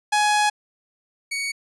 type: tone pair in turn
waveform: sawtooth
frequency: 838 / 2237 Hz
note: G#5 / C#7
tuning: +15 / +15 cents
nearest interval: octave + perfect fourth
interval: 1700 cents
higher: second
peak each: -13 / -21 dBFS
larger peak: first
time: 0.12-0.5 / 1.31-1.52 s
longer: first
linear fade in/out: 10 ms
effects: resampled to 24000 Hz